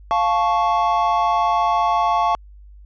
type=chord; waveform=triangle; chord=F augmented; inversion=none; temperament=equal with one note detuned; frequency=698.5 / 872.9 / 1108.7 Hz; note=F5 / A5 / C#6; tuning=0 / -14 / 0 cents; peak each=-18 dBFS; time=0.11-2.35 s; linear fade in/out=0 ms; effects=added 50 Hz sine -40 dBFS peak until 2.85 s + resampled to 16000 Hz